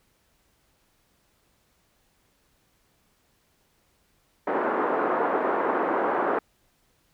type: band-pass noise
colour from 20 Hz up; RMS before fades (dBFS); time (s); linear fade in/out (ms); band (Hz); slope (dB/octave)
pink; -25; 4.47-6.39; 5; 310 to 1400; 24
effects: pink hiss -67 dBFS RMS until 7.13 s